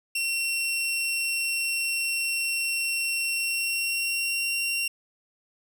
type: tone with pitch glide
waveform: sawtooth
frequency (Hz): 2725 to 2752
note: F7 to F7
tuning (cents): -43 to -26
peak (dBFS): -22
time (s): 0.15-4.88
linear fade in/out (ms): 5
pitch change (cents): +17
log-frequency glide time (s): 3.3-4.54
effects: none